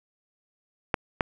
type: clicks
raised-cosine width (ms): 0.5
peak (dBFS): -7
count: 2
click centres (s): 0.942 / 1.208
effects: none